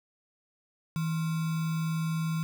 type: tone with sample-and-hold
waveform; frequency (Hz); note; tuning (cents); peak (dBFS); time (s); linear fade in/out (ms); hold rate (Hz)
sine; 161.9; E3; -31; -27; 0.96-2.43; 0; 1225
effects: none